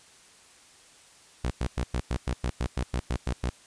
sawtooth tone bursts, 61.74 Hz, B1, in tune, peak -22 dBFS, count 13, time 1.44-3.498 s, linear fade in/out 5 ms, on 66 ms, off 100 ms, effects white hiss -55 dBFS RMS until 3.66 s + resampled to 22050 Hz

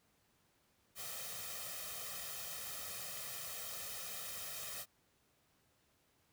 white noise with comb filter, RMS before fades -45 dBFS, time 0.95-4.86 s, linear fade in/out 50 ms, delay 1.6 ms, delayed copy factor +0.85, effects pink hiss -74 dBFS RMS until 6.32 s + high-pass 60 Hz 12 dB/octave

